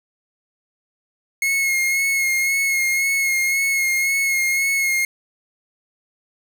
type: tone with vibrato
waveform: 45% pulse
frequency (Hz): 2165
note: C#7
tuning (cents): -41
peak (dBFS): -17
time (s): 1.42-5.05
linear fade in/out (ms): 2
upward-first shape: sine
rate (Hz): 1.9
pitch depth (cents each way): 27
effects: none